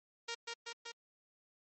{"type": "tone with echo", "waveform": "5% pulse", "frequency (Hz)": 466.3, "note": "A#4", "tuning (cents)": 1, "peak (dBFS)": -27, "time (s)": [0.28, 0.35], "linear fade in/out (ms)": 10, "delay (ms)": 190, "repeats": 3, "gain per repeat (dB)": -2, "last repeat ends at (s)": 0.92, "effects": ["MP3 32 kbps"]}